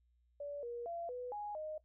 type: tone with pitch steps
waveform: sine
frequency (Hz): 576 / 476.2 / 682 / 495.1 / 830 / 618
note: D5 / A#4 / F5 / B4 / G#5 / D#5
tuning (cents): -34 / +37 / -41 / +4 / -1 / -12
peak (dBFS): -40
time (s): 0.4-1.78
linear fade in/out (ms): 5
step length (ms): 230
effects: noise-tail reverb RT60 0.1 s tail -17 dB re dry + added 60 Hz sine -70 dBFS peak until 1.84 s